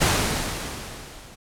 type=noise with level ramp; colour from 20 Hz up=pink; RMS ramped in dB=-18 to -46 dBFS; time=0-1.36 s; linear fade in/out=20 ms; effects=low-pass 11000 Hz 12 dB/octave